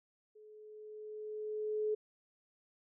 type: tone with level ramp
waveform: sine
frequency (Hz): 427.3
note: G#4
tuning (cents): +49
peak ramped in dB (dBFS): -55 to -30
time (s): 0.35-1.95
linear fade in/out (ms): 10
effects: none